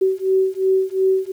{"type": "beating tone pair", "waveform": "sine", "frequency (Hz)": [378.9, 381.7], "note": ["F#4", "G4"], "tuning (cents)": [41, -46], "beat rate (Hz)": 2.8, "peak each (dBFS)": -18, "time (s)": [0.01, 1.32], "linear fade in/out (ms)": 10, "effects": ["8-bit"]}